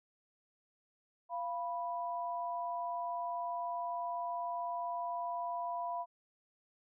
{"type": "tone pair together", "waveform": "sine", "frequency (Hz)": [692, 984.6], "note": ["F5", "B5"], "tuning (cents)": [-16, -6], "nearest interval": "tritone", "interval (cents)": 610, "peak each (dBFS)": [-38, -38], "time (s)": [1.29, 6.06], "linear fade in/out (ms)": 50, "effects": []}